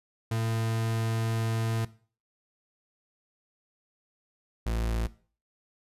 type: tone pair in turn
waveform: 40% pulse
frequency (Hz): 112.8 / 56.4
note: A2 / A1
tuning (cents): +44 / +44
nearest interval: octave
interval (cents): 1200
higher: first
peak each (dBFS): -26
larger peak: neither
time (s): 0.31-1.85 / 4.66-5.07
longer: first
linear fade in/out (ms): 5
effects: noise-tail reverb RT60 0.4 s tail -17 dB re dry + resampled to 32000 Hz